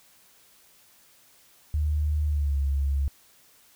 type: tone with pitch glide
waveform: sine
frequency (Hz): 75.3 to 69.45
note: D2 to C#2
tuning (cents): +44 to +4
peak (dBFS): -22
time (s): 1.74-3.08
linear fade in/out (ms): 0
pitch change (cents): -140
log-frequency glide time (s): 2.26-2.58
effects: white hiss -58 dBFS RMS until 3.75 s